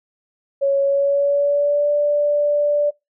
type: tone with pitch glide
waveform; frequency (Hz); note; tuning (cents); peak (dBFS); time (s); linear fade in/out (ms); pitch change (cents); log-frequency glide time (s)
sine; 554.4 to 585.7; C#5 to D5; 0 to -5; -14; 0.61-2.91; 20; +95; 0.81-1.91
effects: noise-tail reverb RT60 0.2 s tail -23 dB re dry